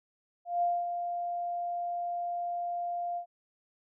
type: tone with ADSR envelope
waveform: sine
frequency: 698.5 Hz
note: F5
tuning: in tune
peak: -24 dBFS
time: 0.45-3.26 s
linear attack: 170 ms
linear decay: 230 ms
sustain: -7 dB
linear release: 92 ms
effects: none